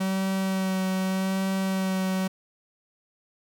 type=tone with vibrato; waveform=45% pulse; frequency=190 Hz; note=F#3; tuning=46 cents sharp; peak=-24 dBFS; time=0-2.28 s; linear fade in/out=10 ms; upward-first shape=sine; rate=0.83 Hz; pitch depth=16 cents each way; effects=none